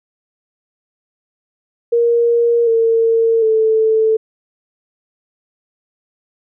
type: tone with pitch steps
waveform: sine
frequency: 470 / 455 / 440.6 Hz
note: A#4 / A#4 / A4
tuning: +14 / -42 / +2 cents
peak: -10 dBFS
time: 1.92-4.17 s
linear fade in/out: 10 ms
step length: 750 ms
effects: none